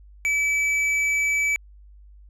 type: tone with hard clipping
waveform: sine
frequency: 2300 Hz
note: D7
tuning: 37 cents flat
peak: -21 dBFS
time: 0.25-1.56 s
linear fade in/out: 0 ms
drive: 6 dB
effects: added 50 Hz sine -45 dBFS peak until 2.29 s